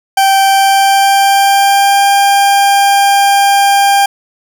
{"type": "tone with pitch glide", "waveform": "40% pulse", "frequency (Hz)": [780, 797.8], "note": ["G5", "G5"], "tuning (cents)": [-9, 30], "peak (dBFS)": -5, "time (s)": [0.17, 4.06], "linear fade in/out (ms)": 5, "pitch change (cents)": 39, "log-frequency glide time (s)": [0.4, 2.07], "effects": []}